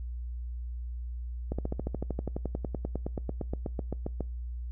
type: slowing click train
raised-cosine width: 2 ms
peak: -19 dBFS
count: 28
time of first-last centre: 1.52-4.207 s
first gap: 66 ms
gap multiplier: 1.03
effects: noise-tail reverb RT60 0.3 s tail -25 dB re dry + added 60 Hz sine -34 dBFS peak until 4.71 s